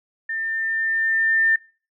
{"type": "tone with level ramp", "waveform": "sine", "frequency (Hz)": 1798, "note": "A6", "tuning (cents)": 37, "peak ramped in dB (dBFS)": [-24, -14], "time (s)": [0.29, 1.56], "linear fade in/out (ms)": 5, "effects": ["noise-tail reverb RT60 0.4 s tail -24 dB re dry"]}